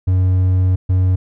triangle tone bursts at uneven times, 92.5 Hz, F#2, in tune, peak -9 dBFS, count 2, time 0.07-0.76 / 0.89-1.16 s, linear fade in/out 10 ms, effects none

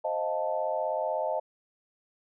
sine chord, F dominant seventh, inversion second, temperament equal, 523.3 / 622.3 / 698.5 / 880 Hz, C5 / Eb5 / F5 / A5, 0 / 0 / 0 / 0 cents, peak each -34 / -30 / -35 / -33 dBFS, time 0.04-1.4 s, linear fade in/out 10 ms, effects none

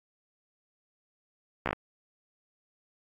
slowing click train, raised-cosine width 0.5 ms, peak -13 dBFS, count 5, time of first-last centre 1.66-1.73 s, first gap 14 ms, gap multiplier 1.15, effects AAC 64 kbps

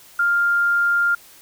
sine tone, 1400 Hz, F6, 4 cents sharp, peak -15 dBFS, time 0.19-1.15 s, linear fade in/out 5 ms, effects white hiss -47 dBFS RMS until 1.41 s

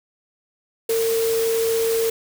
sine tone in noise, 454 Hz, A#4, 46 cents flat, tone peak -18 dBFS, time 0.89-2.1 s, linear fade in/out 5 ms, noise white, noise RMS -29 dBFS, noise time 0.89-2.1 s, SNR +8 dB, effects none

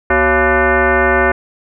sine tone with frequency modulation, 554.4 Hz, C#5, in tune, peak -9 dBFS, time 0.1-1.32 s, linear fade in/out 5 ms, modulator 311 Hz, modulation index 4.4, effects none

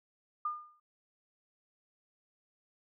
sine tone with exponential decay, 1211 Hz, D#6, 47 cents flat, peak -29 dBFS, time 0.45-0.8 s, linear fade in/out 5 ms, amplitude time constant 75 ms, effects none

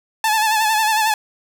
sawtooth tone with vibrato, 869 Hz, A5, 22 cents flat, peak -11 dBFS, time 0.24-1.14 s, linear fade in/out 2 ms, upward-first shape sine, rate 11 Hz, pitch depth 52 cents each way, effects none

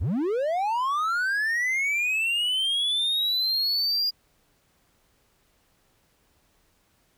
triangle linear sweep, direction up, 56.2 to 4869 Hz, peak -21 dBFS, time 0-4.11 s, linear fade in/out 20 ms, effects pink hiss -66 dBFS RMS until 7.17 s

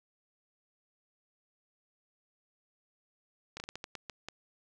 slowing click train, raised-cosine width 0.2 ms, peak -23 dBFS, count 9, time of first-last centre 3.57-4.286 s, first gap 30 ms, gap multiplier 1.3, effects none

